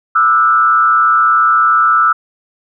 sine tone with frequency modulation, 1318.5 Hz, E6, in tune, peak -7 dBFS, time 0.15-2.13 s, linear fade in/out 10 ms, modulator 120 Hz, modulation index 0.81, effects none

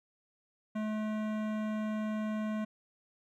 sine tone with hard clipping, 215.1 Hz, A3, 39 cents flat, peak -34 dBFS, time 0.75-2.65 s, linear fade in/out 10 ms, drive 17 dB, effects none

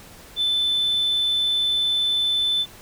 sine tone, 3520 Hz, A7, in tune, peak -17 dBFS, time 0.36-2.66 s, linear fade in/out 50 ms, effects tanh soft clip ceiling -16 dBFS + pink hiss -45 dBFS RMS until 2.81 s

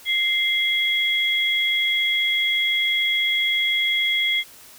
sine tone pair together, 2093 / 3322 Hz, C7 / G#7, 0 / 0 cents, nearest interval minor sixth, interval 800 cents, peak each -21 dBFS, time 0.05-4.44 s, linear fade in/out 50 ms, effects white hiss -46 dBFS RMS until 4.78 s

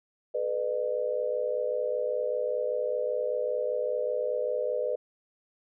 sine tone cluster, 431.9 / 497 / 605 Hz, A4 / B4 / D#5, -32 / +11 / -49 cents, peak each -35 / -29 / -31 dBFS, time 0.34-4.96 s, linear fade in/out 10 ms, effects none

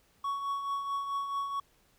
triangle tone with tremolo, 1116 Hz, C#6, 11 cents sharp, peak -27 dBFS, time 0.24-1.6 s, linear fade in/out 5 ms, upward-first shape triangle, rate 4.6 Hz, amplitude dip 55%, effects pink hiss -67 dBFS RMS until 1.98 s

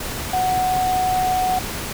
sine tone in noise, 740 Hz, F#5, in tune, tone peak -17 dBFS, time 0.33-1.59 s, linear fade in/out 5 ms, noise pink, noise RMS -28 dBFS, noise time 0-1.93 s, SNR +8 dB, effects none

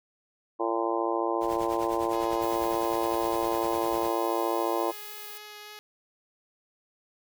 harmonic tone, 114.2 Hz, A#2, 35 cents flat, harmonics 3 / 4 / 5 / 6 / 7 / 8 / 9, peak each -30 / -33 / -33 / -35 / -34 / -35 / -33 dBFS, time 0.59-4.92 s, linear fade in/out 20 ms
pink noise with tremolo, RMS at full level -40 dBFS, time 1.4-4.13 s, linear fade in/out 50 ms, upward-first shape triangle, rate 9.9 Hz, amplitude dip 85%
5% pulse tone with vibrato, 419.5 Hz, G#4, 17 cents sharp, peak -31 dBFS, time 2.13-5.79 s, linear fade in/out 0 ms, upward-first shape triangle, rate 3.4 Hz, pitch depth 9 cents each way
violet noise, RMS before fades -43 dBFS, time 2.42-5.38 s, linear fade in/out 5 ms
effects none

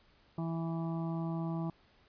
harmonic tone, 164.81 Hz, E3, in tune, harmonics 1 / 2 / 4 / 5 / 6 / 7, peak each -34 / -40 / -46 / -48 / -50 / -51 dBFS, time 0.38-1.7 s, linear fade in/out 2 ms, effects pink hiss -66 dBFS RMS until 2.08 s + resampled to 11025 Hz

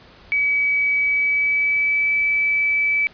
sine tone with pitch glide, 2279 to 2303 Hz, C#7 to D7, +47 to -34 cents, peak -16 dBFS, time 0.32-3.07 s, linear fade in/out 0 ms, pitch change +19 cents, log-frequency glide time 0.97-2.11 s, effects pink hiss -47 dBFS RMS until 3.13 s + resampled to 11025 Hz

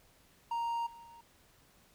triangle tone with level steps, 932.3 Hz, A#5, in tune, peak -30 / -48 / -50 dBFS, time 0.51-1.21 s, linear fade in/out 5 ms, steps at 0.86 / 1.03 s, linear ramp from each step 10 ms, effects pink hiss -65 dBFS RMS until 1.94 s

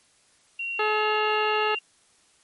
sine tone with pitch glide, 2749 to 2778 Hz, F7 to F7, -28 to -10 cents, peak -28 dBFS, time 0.59-1.79 s, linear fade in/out 5 ms, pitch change +18 cents, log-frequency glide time 0.92-1.03 s
harmonic tone, 427.3 Hz, G#4, 49 cents sharp, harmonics 1 / 2 / 3 / 4 / 5 / 6 / 7 / 8 / 9 / 10, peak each -26 / -27 / -28 / -32 / -36 / -42 / -44 / -42 / -46 / -43 dBFS, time 0.79-1.75 s, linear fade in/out 5 ms
effects white hiss -61 dBFS RMS until 2.43 s + MP3 48 kbps

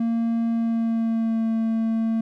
triangle tone with pitch glide, 230 to 224.9 Hz, A#3 to A3, -23 to +38 cents, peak -18 dBFS, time 0-2.21 s, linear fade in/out 5 ms, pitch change -39 cents, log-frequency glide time 0.5-1.45 s, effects none

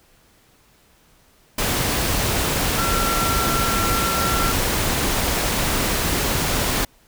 sine tone in noise, 1356 Hz, E6, 49 cents sharp, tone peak -23 dBFS, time 2.78-4.52 s, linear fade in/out 5 ms, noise pink, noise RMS -21 dBFS, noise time 1.58-6.85 s, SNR -5 dB, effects pink hiss -56 dBFS RMS until 7.07 s

